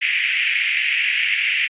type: band-pass noise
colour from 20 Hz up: pink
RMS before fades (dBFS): -20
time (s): 0.01-1.68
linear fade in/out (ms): 20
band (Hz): 2000 to 2800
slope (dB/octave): 48
effects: resampled to 8000 Hz